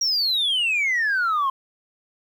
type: exponential sweep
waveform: sine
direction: down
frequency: 5710 to 1046.5 Hz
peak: -17 dBFS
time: 0.01-1.5 s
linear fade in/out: 5 ms
effects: tanh soft clip ceiling -17 dBFS + 9-bit